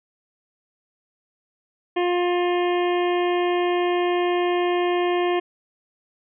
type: harmonic tone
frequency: 353.9 Hz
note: F4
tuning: 23 cents sharp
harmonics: 1 / 2 / 3 / 5 / 6 / 7 / 8 / 9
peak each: -20 / -26 / -30 / -34 / -36 / -37 / -38 / -39 dBFS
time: 1.96-5.4 s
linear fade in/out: 10 ms
effects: none